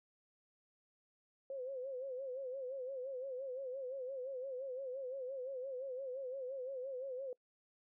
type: tone with vibrato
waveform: sine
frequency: 523.3 Hz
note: C5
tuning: in tune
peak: -40 dBFS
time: 1.5-7.33 s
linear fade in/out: 2 ms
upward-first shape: sine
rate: 5.8 Hz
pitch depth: 92 cents each way
effects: noise-tail reverb RT60 0.1 s tail -24 dB re dry